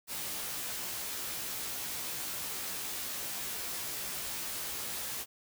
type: noise with comb filter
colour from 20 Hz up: white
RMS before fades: -38 dBFS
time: 0.07-5.26 s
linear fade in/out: 50 ms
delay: 16 ms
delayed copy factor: +0.8
effects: none